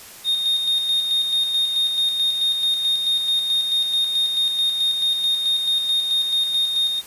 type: tone with tremolo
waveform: triangle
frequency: 3690 Hz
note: A#7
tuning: 18 cents flat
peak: -15 dBFS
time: 0.24-7.02 s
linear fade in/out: 50 ms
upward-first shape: square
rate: 4.6 Hz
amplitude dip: 40%
effects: white hiss -41 dBFS RMS until 7.06 s + resampled to 32000 Hz